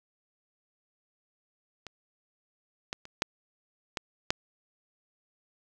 clicks, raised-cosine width 0.2 ms, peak -24 / -16 / -28 / -8 / -14 / -7 dBFS, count 6, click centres 1.867 / 2.929 / 3.054 / 3.221 / 3.972 / 4.305 s, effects none

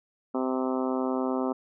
harmonic tone, 129.7 Hz, C3, 15 cents flat, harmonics 2 / 3 / 4 / 5 / 6 / 7 / 8 / 9 / 10, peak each -28 / -32 / -34 / -36 / -38 / -39 / -40 / -41 / -42 dBFS, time 0.34-1.53 s, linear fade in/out 10 ms, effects none

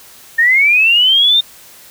sine linear sweep, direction up, 1793 to 3668 Hz, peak -7 dBFS, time 0.38-1.41 s, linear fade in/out 10 ms, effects white hiss -40 dBFS RMS until 1.9 s

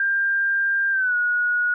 sine tone with pitch glide, 1594 to 1453.3 Hz, G6 to F#6, +28 to -31 cents, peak -18 dBFS, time 0-1.74 s, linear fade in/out 2 ms, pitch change -159 cents, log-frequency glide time 0.91-1.15 s, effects none

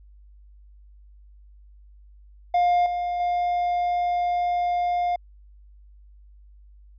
triangle tone with level steps, 707 Hz, F5, 21 cents sharp, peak -15 / -22 / -19 dBFS, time 2.54-5.16 s, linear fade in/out 5 ms, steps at 2.86 / 3.2 s, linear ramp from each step 2 ms, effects added 50 Hz sine -47 dBFS peak until 6.98 s + resampled to 11025 Hz

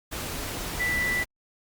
sine tone in noise, 1975.5 Hz, B6, in tune, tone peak -24 dBFS, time 0.79-1.24 s, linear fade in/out 20 ms, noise pink, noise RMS -33 dBFS, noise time 0.11-1.25 s, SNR +6 dB, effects Opus 48 kbps

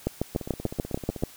two click trains, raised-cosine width 2 ms, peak -21 / -11 dBFS, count 15 / 9, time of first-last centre 0.35-1.225 / 0.07-1.236 s, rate 16 / 6.86 Hz, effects white hiss -49 dBFS RMS until 1.36 s

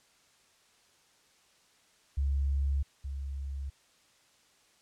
sine tone pair in turn, 69.3 / 68.86 Hz, C#2 / C#2, 0 / -11 cents, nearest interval unison, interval 11 cents, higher first, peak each -26 / -34 dBFS, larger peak first, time 2.17-2.83 / 3.04-3.7 s, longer neither, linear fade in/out 10 ms, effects white hiss -65 dBFS RMS until 4.81 s + low-pass 8000 Hz 12 dB/octave

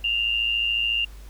sine tone with amplitude modulation, 2794 Hz, F7, in tune, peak -18 dBFS, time 0.04-1.05 s, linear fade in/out 5 ms, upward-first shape sine, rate 114 Hz, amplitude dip 60%, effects added 50 Hz sine -39 dBFS peak until 1.29 s + pink hiss -52 dBFS RMS until 1.29 s

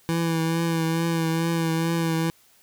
25% pulse tone with vibrato, 164.81 Hz, E3, in tune, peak -18 dBFS, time 0.09-2.3 s, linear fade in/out 0 ms, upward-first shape triangle, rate 2.3 Hz, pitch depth 32 cents each way, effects white hiss -58 dBFS RMS until 2.62 s

